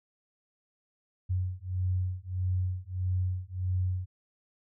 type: beating tone pair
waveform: sine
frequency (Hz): 91.1 / 92.7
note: F#2 / F#2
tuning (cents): -26 / +4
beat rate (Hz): 1.6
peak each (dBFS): -31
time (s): 1.29-4.06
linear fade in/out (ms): 20
effects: none